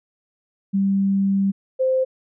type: tone pair in turn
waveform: sine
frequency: 196 / 520.5 Hz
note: G3 / C5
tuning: 0 / -9 cents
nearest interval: octave + perfect fourth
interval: 1691 cents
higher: second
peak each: -16 dBFS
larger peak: neither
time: 0.73-1.52 / 1.79-2.05 s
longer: first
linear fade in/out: 20 ms
effects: none